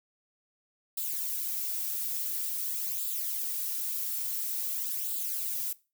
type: noise with flanger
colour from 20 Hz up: violet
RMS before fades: -33 dBFS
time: 0.97-5.73 s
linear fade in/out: 5 ms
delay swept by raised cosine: 0.25 to 3.65 ms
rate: 0.48 Hz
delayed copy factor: +0.6
effects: noise-tail reverb RT60 0.3 s tail -20 dB re dry